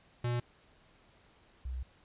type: tone pair in turn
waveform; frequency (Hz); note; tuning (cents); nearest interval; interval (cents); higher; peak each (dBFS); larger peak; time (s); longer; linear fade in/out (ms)
square / sine; 120.8 / 63.55; B2 / C2; -38 / -50; major seventh; 1112; first; -31 / -35; first; 0.24-0.4 / 1.65-1.83; second; 5
effects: pink hiss -64 dBFS RMS until 2.04 s + resampled to 8000 Hz